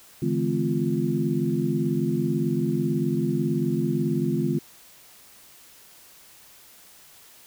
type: tone cluster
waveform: sine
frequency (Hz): 144.3 / 162.5 / 211 / 256 / 346.7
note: D3 / E3 / G#3 / C4 / F4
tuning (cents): -30 / -24 / +28 / -38 / -13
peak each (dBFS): -28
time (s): 0.22-4.59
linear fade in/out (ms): 5
effects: white hiss -51 dBFS RMS until 7.46 s